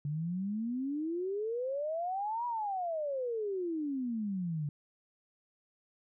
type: exponential two-way sweep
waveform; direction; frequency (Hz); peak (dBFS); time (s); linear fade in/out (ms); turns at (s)
sine; up then down; 142.5 to 980 to 142.5; -32; 0.05-4.69; 2; 2.46
effects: none